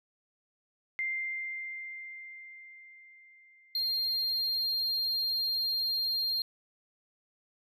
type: tone with exponential decay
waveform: sine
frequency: 2095 Hz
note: C7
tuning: 2 cents sharp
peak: -29 dBFS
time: 0.99-4.63 s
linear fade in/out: 0 ms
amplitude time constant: 790 ms
type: tone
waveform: triangle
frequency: 4204 Hz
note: C8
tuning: 7 cents sharp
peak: -27 dBFS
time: 3.75-6.42 s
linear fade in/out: 2 ms
effects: none